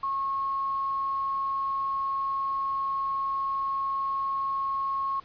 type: tone with quantisation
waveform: sine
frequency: 1090 Hz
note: C#6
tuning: 29 cents flat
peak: -26 dBFS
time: 0.03-5.2 s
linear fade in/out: 5 ms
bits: 9
effects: pink hiss -55 dBFS RMS until 5.24 s + resampled to 11025 Hz